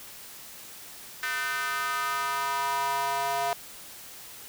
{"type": "tone with high-pass filter sweep", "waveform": "square", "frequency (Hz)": 138.59, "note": "C#3", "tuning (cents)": 0, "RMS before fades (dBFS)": -29, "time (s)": [1.23, 3.53], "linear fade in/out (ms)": 0, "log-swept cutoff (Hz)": [1600, 760], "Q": 3.8, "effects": ["white hiss -45 dBFS RMS until 4.48 s"]}